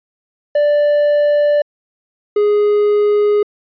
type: tone pair in turn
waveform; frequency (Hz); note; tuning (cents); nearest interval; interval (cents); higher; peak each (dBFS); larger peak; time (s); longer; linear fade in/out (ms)
triangle; 587.3 / 415.3; D5 / G#4; 0 / 0; tritone; 600; first; -8; neither; 0.55-1.62 / 2.36-3.43; neither; 5
effects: resampled to 11025 Hz